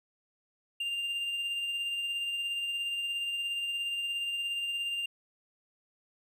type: tone with tremolo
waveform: triangle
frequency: 2794 Hz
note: F7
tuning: in tune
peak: -28 dBFS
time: 0.8-5.06 s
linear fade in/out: 5 ms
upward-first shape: triangle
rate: 17 Hz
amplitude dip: 35%
effects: none